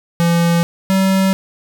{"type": "tone pair in turn", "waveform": "square", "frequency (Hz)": [170, 191.43], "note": ["F3", "G3"], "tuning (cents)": [-46, -41], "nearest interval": "major second", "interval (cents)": 205, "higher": "second", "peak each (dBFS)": -12, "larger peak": "neither", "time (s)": [[0.2, 0.63], [0.9, 1.33]], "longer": "neither", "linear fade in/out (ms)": 0, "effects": []}